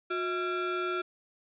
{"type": "ring-modulated tone", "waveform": "square", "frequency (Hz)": 503, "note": "B4", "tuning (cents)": 32, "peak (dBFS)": -27, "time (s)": [0.1, 1.02], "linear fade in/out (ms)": 10, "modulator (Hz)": 864, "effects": ["resampled to 8000 Hz", "10-bit"]}